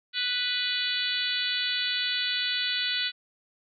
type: harmonic tone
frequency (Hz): 493.9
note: B4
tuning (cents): 0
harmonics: 3 / 4 / 5 / 6 / 7 / 8 / 9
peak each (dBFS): -34 / -36 / -36 / -33 / -32 / -31 / -36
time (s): 0.13-3.12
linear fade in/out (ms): 50
effects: none